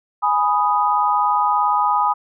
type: chord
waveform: sine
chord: G# minor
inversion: none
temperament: equal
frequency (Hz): 830.6 / 987.8 / 1244.5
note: G#5 / B5 / D#6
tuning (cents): 0 / 0 / 0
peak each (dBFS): -19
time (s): 0.22-2.14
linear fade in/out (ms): 20
effects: none